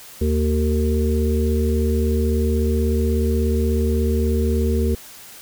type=harmonic tone; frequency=76.4 Hz; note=D#2; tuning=31 cents flat; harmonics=1 / 3 / 5 / 6; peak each=-18 / -23 / -25 / -26 dBFS; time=0.21-4.95 s; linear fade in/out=5 ms; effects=white hiss -41 dBFS RMS until 5.41 s